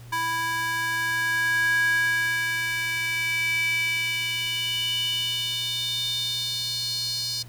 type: tone with high-pass filter sweep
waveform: square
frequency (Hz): 329.6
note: E4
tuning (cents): 0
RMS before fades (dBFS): -26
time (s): 0.12-7.43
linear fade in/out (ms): 10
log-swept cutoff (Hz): 1200 to 4600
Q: 6.4
effects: added 119 Hz sine -41 dBFS peak until 7.48 s + pink hiss -52 dBFS RMS until 7.48 s